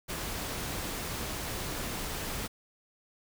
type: noise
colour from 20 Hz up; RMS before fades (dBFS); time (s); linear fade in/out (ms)
pink; -36; 0.08-2.48; 20
effects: none